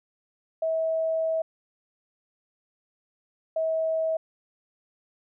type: tone pair in turn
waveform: sine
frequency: 646 / 643.4 Hz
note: E5 / E5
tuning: -35 / -42 cents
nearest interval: unison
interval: 7 cents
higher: first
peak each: -23 dBFS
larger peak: neither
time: 0.62-1.42 / 3.56-4.17 s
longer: first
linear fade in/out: 5 ms
effects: none